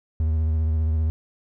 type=tone with vibrato; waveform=triangle; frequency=79 Hz; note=D#2; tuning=27 cents sharp; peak=-17 dBFS; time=0.2-1.1 s; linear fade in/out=0 ms; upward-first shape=triangle; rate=15 Hz; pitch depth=50 cents each way; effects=none